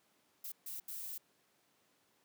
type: noise bursts at uneven times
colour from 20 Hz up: violet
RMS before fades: -44 dBFS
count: 3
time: 0.44-0.52 / 0.66-0.8 / 0.88-1.18 s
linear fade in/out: 5 ms
effects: pink hiss -73 dBFS RMS until 2.24 s + high-pass 200 Hz 12 dB/octave